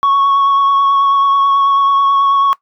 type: tone with vibrato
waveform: sine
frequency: 1108.7 Hz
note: C#6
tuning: in tune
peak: -6 dBFS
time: 0.03-2.53 s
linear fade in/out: 0 ms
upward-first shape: triangle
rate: 9.2 Hz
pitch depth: 18 cents each way
effects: noise-tail reverb RT60 0.1 s tail -21 dB re dry + tanh soft clip ceiling -7 dBFS